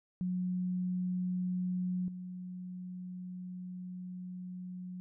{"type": "tone with level steps", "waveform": "sine", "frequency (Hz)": 181.7, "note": "F#3", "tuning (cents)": -31, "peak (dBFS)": [-31, -40], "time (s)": [0.21, 5], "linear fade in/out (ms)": 0, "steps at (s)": 2.08, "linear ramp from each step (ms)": 2, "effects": []}